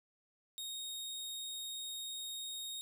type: tone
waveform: sawtooth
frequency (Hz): 3729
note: A#7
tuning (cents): 0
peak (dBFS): -38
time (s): 0.58-2.81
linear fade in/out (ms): 0
effects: 12-bit